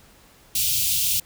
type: band-stop noise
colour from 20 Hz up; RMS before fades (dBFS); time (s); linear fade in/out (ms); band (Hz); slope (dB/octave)
white; -22; 0.55-1.2; 5; 160 to 2600; 48
effects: pink hiss -53 dBFS RMS until 1.25 s